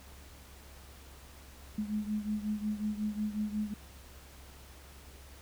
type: beating tone pair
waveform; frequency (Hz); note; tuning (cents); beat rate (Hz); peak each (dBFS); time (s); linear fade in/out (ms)
sine; 210 / 215.5; G#3 / A3; +19 / -36; 5.5; -33 / -37; 1.78-3.74; 5
effects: added 68 Hz sine -52 dBFS peak until 5.41 s + pink hiss -55 dBFS RMS until 5.41 s